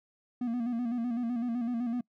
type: tone with vibrato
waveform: triangle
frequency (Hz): 238.4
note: A#3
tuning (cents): +39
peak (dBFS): -27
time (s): 0.41-2.01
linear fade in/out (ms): 5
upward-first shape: square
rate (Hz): 7.9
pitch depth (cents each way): 58
effects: noise-tail reverb RT60 0.1 s tail -25 dB re dry